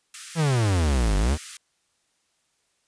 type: high-pass noise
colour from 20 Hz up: white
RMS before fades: -38 dBFS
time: 0.14-1.57 s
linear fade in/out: 2 ms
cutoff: 1200 Hz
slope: 96 dB/octave
type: exponential two-way sweep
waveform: 45% pulse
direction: down then up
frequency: 171.3 to 47.16 to 82.8 Hz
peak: -19 dBFS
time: 0.35-1.38 s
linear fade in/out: 50 ms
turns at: 1.17 s
effects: white hiss -70 dBFS RMS until 2.87 s + resampled to 22050 Hz